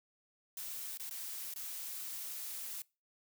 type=noise with dropouts; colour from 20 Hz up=blue; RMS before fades=-43 dBFS; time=0.57-2.82 s; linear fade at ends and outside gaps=2 ms; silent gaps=0.974-0.997 / 1.095-1.109 / 1.539-1.56 s; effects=noise-tail reverb RT60 0.3 s tail -24 dB re dry